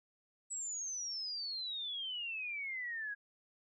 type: exponential sweep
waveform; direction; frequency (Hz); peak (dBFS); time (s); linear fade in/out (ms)
sine; down; 7902 to 1631; -38; 0.5-3.15; 20
effects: none